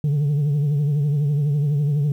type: tone with vibrato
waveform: sine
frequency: 145.8 Hz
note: D3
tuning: 12 cents flat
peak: -14 dBFS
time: 0.04-2.12 s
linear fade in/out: 2 ms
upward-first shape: triangle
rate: 12 Hz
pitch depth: 91 cents each way
effects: tanh soft clip ceiling -16 dBFS + 9-bit